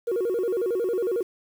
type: tone with vibrato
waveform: sine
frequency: 417.3 Hz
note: G#4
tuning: 8 cents sharp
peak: -21 dBFS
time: 0.07-1.23 s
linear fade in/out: 10 ms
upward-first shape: square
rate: 11 Hz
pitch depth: 210 cents each way
effects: tanh soft clip ceiling -19 dBFS + 8-bit